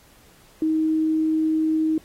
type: tone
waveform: sine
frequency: 315.5 Hz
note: D#4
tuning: 24 cents sharp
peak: -18 dBFS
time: 0.62-1.98 s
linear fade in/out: 2 ms
effects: pink hiss -54 dBFS RMS until 2.04 s + AAC 48 kbps